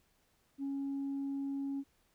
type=tone; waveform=sine; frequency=276.4 Hz; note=C#4; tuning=5 cents flat; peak=-33 dBFS; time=0.58-1.84 s; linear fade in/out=50 ms; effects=tanh soft clip ceiling -32 dBFS + pink hiss -73 dBFS RMS until 2.14 s